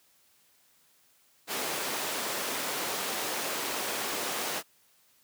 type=high-pass noise; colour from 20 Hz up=pink; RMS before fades=-33 dBFS; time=1.47-4.63 s; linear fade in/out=50 ms; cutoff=370 Hz; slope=12 dB/octave; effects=white hiss -65 dBFS RMS until 5.23 s + high-pass 80 Hz 12 dB/octave